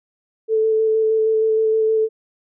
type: tone with vibrato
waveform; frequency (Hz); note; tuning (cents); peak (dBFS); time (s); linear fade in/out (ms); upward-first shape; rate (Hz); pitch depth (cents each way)
sine; 440; A4; 0; -14; 0.48-2.09; 50; square; 6.4; 10
effects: none

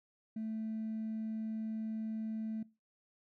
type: tone with hard clipping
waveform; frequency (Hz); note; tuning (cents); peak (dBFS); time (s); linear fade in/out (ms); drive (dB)
triangle; 220; A3; 0; -36; 0.36-2.63; 5; 2
effects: noise-tail reverb RT60 0.3 s tail -22 dB re dry

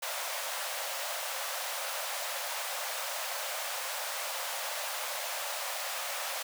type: high-pass noise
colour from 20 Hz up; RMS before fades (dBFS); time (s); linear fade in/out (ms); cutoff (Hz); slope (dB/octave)
pink; -36; 0.02-6.43; 10; 520; 96
effects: none

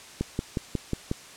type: click train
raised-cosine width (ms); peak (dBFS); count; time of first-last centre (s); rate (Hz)
3; -13; 6; 0.21-1.114; 5.53
effects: white hiss -46 dBFS RMS until 1.36 s + low-pass 8000 Hz 12 dB/octave

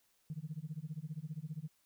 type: tone with tremolo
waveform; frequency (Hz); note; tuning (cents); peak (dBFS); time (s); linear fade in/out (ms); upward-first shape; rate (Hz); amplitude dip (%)
sine; 154.9; D#3; -7; -36; 0.3-1.68; 0; sine; 15; 100
effects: tanh soft clip ceiling -32 dBFS + white hiss -74 dBFS RMS until 1.85 s

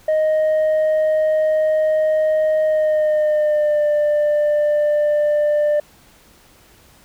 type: tone with pitch glide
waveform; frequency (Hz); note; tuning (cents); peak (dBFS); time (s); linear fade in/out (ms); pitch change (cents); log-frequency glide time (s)
sine; 622.3 to 594.5; D#5 to D5; 0 to +21; -11; 0.08-5.8; 5; -79; 2.65-3.86
effects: tanh soft clip ceiling -13 dBFS + pink hiss -50 dBFS RMS until 7.04 s

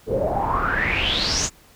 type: noise with low-pass filter sweep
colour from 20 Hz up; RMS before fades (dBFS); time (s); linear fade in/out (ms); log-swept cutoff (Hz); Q
pink; -22; 0.06-1.5; 50; 420 to 7200; 9.6
effects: pink hiss -52 dBFS RMS until 1.75 s

